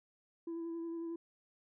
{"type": "tone with vibrato", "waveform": "sine", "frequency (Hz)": 333.5, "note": "E4", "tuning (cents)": 20, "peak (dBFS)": -36, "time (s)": [0.47, 1.16], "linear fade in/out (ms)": 5, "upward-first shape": "sine", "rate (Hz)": 11, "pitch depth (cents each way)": 18, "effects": ["tanh soft clip ceiling -37 dBFS"]}